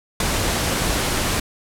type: noise with ADSR envelope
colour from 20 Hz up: pink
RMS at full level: -17 dBFS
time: 0.2-1.4 s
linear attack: 4 ms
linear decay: 11 ms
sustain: -4 dB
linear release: 6 ms
effects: low-pass 12000 Hz 12 dB/octave